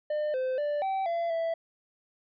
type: tone with pitch steps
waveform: triangle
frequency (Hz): 602 / 516 / 588 / 771 / 678 / 661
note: D5 / C5 / D5 / G5 / E5 / E5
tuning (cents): +43 / -24 / +2 / -29 / +49 / +5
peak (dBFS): -25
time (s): 0.1-1.54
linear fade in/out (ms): 5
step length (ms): 240
effects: resampled to 11025 Hz